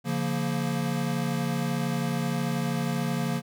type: chord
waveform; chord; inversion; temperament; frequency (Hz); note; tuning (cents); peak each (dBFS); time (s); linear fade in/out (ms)
square; Bb minor; first; equal with one note detuned; 141.75 / 174.61 / 233.1; Db3 / F3 / Bb3; +39 / 0 / 0; -31; 0.04-3.42; 50
effects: none